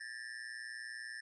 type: tone with amplitude modulation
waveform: square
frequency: 1760 Hz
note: A6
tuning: in tune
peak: -40 dBFS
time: 0-1.21 s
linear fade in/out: 10 ms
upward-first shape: sine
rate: 120 Hz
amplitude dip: 100%
effects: resampled to 22050 Hz